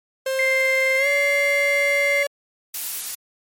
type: tone with pitch glide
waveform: 45% pulse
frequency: 529 to 567 Hz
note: C5 to C#5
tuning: +19 to +39 cents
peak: -21 dBFS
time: 0.26-2.27 s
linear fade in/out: 5 ms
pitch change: +120 cents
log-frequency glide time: 0.97-1.07 s
type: tone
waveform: sine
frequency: 2093 Hz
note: C7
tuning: in tune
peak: -18 dBFS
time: 0.39-2.23 s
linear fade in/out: 2 ms
type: noise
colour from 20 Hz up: blue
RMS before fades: -27 dBFS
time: 2.74-3.15 s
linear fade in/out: 5 ms
effects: MP3 64 kbps